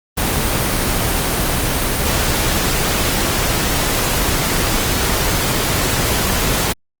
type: noise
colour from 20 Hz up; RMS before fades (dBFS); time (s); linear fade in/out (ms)
pink; -17; 0.17-6.73; 10
effects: Opus 24 kbps